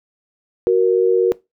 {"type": "tone pair together", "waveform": "sine", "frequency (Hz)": [371.5, 468.1], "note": ["F#4", "A#4"], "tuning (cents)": [7, 7], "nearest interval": "major third", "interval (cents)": 400, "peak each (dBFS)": -14, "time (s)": [0.67, 1.32], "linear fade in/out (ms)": 0, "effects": ["noise-tail reverb RT60 0.2 s tail -20 dB re dry"]}